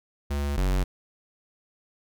square tone pair in turn, 71.3 / 46.68 Hz, C#2 / F#1, +49 / +16 cents, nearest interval perfect fifth, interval 733 cents, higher first, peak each -26 / -22 dBFS, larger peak second, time 0.3-0.57 / 0.57-0.84 s, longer neither, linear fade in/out 10 ms, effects none

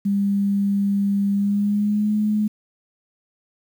sine tone with pitch glide, 200 to 211.6 Hz, G3 to G#3, +35 to +33 cents, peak -17 dBFS, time 0.05-2.48 s, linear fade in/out 10 ms, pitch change +98 cents, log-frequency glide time 1.33-2.15 s, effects 8-bit

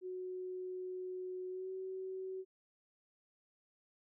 sine tone with pitch glide, 368.1 to 377.1 Hz, F#4 to F#4, -9 to +33 cents, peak -40 dBFS, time 0.01-2.45 s, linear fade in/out 50 ms, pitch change +42 cents, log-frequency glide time 1.49-1.7 s, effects none

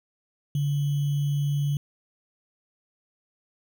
sine tone with sample-and-hold, 143.5 Hz, D3, 40 cents flat, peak -22 dBFS, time 0.55-1.77 s, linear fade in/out 2 ms, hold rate 3150 Hz, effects none

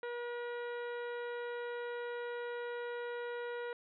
harmonic tone with a mistuned harmonic, 480 Hz, B4, 49 cents flat, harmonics 1 / 2 / 3 / 4 / 5 / 6 / 7 / 8, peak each -39 / -48 / -47 / -51 / -58 / -62 / -63 / -61 dBFS, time 0.03-3.73 s, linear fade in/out 2 ms, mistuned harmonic 7, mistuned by -21 cents, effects none

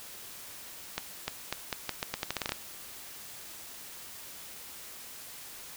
accelerating click train, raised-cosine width 0.2 ms, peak -13 dBFS, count 14, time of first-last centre 0.98-2.52 s, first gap 300 ms, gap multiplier 0.82, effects white hiss -46 dBFS RMS until 5.76 s

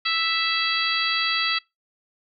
harmonic tone, 659.3 Hz, E5, in tune, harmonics 2 / 3 / 4 / 5 / 6 / 7, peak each -28 / -28 / -28 / -28 / -28 / -28 dBFS, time 0.05-1.59 s, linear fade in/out 10 ms, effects noise-tail reverb RT60 0.2 s tail -24 dB re dry

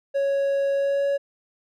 triangle tone with pitch glide, 554.4 to 560.5 Hz, C#5 to C#5, 0 to +19 cents, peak -18 dBFS, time 0.14-1.18 s, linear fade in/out 20 ms, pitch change +19 cents, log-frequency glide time 0.74-1.06 s, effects none

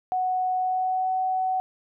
sine tone with pitch glide, 740 to 749.5 Hz, F#5 to F#5, 0 to +22 cents, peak -22 dBFS, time 0.12-1.6 s, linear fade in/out 0 ms, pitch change +22 cents, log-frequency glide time 0.57-1.1 s, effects none

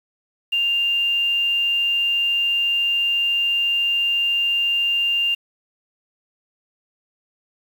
sine tone with quantisation, 2794 Hz, F7, in tune, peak -17 dBFS, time 0.52-5.35 s, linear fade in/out 10 ms, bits 7, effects none

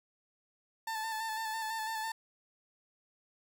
30% pulse tone with vibrato, 884 Hz, A5, 8 cents sharp, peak -32 dBFS, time 0.87-2.12 s, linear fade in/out 5 ms, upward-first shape square, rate 6 Hz, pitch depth 25 cents each way, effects none

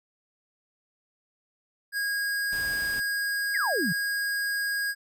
square tone, 1638 Hz, G#6, 24 cents flat, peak -27 dBFS, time 1.92-4.95 s, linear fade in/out 50 ms
pink noise, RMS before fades -42 dBFS, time 2.52-3 s, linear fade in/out 5 ms
sine exponential sweep, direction down, 2217 to 146.83 Hz, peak -26 dBFS, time 3.54-3.93 s, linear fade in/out 10 ms
effects none

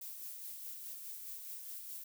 violet noise with tremolo, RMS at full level -45 dBFS, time 0.01-2.04 s, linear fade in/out 5 ms, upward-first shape sine, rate 4.8 Hz, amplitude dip 35%, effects none

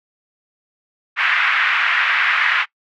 pink band-pass noise, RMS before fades -17 dBFS, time 1.16-2.66 s, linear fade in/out 50 ms, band 1400 to 2400 Hz, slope 24 dB/octave, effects noise-tail reverb RT60 0.1 s tail -22 dB re dry

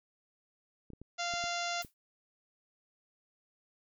clicks, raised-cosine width 3 ms, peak -35 dBFS, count 6, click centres 0.903 / 0.934 / 1.016 / 1.338 / 1.44 / 1.848 s
harmonic tone, 694 Hz, F5, 11 cents flat, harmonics 1 / 2 / 3 / 4 / 5 / 6 / 7 / 8 / 9 / 10, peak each -37 / -40 / -42 / -43 / -44 / -45 / -45 / -46 / -47 / -47 dBFS, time 1.18-1.83 s, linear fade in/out 20 ms
blue noise with exponential decay, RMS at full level -44 dBFS, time 1.82-1.94 s, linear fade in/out 1 ms, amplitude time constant 25 ms
effects none

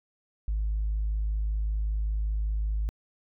sine tone, 52.6 Hz, G#1, 23 cents sharp, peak -24 dBFS, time 0.48-2.89 s, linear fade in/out 0 ms, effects tanh soft clip ceiling -22 dBFS

